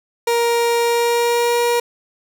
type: tone with pitch glide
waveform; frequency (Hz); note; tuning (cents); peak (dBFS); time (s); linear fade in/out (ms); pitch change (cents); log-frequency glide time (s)
30% pulse; 470 to 476.3; A#4 to A#4; +14 to +37; -12; 0.27-1.8; 5; +23; 0.81-1.6
effects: none